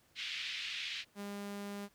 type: band-pass noise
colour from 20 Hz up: white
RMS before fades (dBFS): -41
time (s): 0.15-1.05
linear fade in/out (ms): 50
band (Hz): 2100 to 3700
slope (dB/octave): 24
type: tone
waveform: sawtooth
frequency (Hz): 202.2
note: G#3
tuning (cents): -46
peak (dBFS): -37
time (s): 1.15-1.89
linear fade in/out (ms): 50
effects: pink hiss -69 dBFS RMS until 1.94 s + high-pass 60 Hz 12 dB/octave